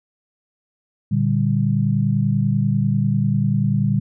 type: chord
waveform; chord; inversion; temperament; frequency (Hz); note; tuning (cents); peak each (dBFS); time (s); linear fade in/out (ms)
sine; G minor; first; equal with one note detuned; 116.54 / 146.83 / 196.91; Bb2 / D3 / G3; 0 / 0 / +8; -20; 1.11-4; 10
effects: none